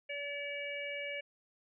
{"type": "harmonic tone with a mistuned harmonic", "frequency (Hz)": 571, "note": "D5", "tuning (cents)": -49, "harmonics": [1, 3, 4, 5], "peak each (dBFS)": [-42, -47, -40, -46], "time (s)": [0.09, 1.21], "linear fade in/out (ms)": 10, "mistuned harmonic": 3, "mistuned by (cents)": 16, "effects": []}